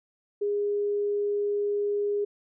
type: tone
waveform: sine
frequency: 410 Hz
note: G#4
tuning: 22 cents flat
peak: -24 dBFS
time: 0.41-2.25 s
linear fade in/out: 10 ms
effects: none